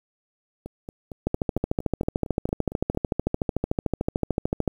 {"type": "two click trains", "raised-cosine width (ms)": 2, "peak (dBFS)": [-22, -9], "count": [11, 47], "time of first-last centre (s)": [[0.66, 2.948], [1.27, 4.677]], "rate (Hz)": [4.37, 13.5], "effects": ["8-bit"]}